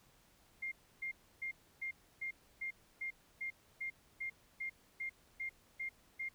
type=tone bursts; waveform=sine; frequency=2117 Hz; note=C7; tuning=20 cents sharp; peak=-38 dBFS; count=15; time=0.62-6.29 s; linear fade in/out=10 ms; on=98 ms; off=300 ms; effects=pink hiss -68 dBFS RMS until 6.34 s